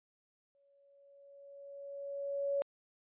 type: tone with exponential growth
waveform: sine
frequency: 561 Hz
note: C#5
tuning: 21 cents sharp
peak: -29 dBFS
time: 0.55-2.62 s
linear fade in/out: 0 ms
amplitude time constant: 450 ms
effects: resampled to 8000 Hz